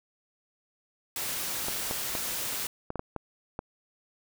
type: noise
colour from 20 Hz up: white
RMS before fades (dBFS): -33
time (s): 1.16-2.67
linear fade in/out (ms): 2
type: clicks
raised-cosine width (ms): 1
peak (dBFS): -19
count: 8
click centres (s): 1.684 / 1.911 / 2.152 / 2.904 / 2.957 / 2.994 / 3.163 / 3.591
effects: none